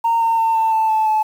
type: tone with pitch steps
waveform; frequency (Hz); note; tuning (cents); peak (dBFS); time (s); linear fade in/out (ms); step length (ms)
sine; 921 / 911.5 / 902 / 892.7 / 883.5 / 874.3 / 865.3; A#5 / A#5 / A5 / A5 / A5 / A5 / A5; -21 / -39 / +43 / +25 / +7 / -11 / -29; -12; 0.04-1.23; 10; 170
effects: tanh soft clip ceiling -10 dBFS + 7-bit